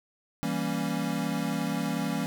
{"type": "chord", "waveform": "square", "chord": "E diminished seventh", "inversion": "none", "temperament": "equal", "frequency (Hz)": [164.81, 196, 233.1, 277.2], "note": ["E3", "G3", "Bb3", "Db4"], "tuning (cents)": [0, 0, 0, 0], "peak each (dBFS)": -34, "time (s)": [0.43, 2.26], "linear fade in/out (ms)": 0, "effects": []}